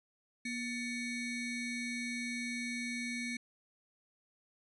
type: ring-modulated tone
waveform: square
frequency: 1000 Hz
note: B5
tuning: 21 cents sharp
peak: -34 dBFS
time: 0.45-3.37 s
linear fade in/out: 5 ms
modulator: 1240 Hz
effects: resampled to 24000 Hz